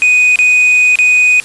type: tone with dropouts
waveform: triangle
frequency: 2489 Hz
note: D#7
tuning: in tune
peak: -4 dBFS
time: 0.02-1.4 s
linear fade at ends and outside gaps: 0 ms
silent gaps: 0.358-0.389 / 0.956-0.988 s
effects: white hiss -31 dBFS RMS until 1.44 s + resampled to 24000 Hz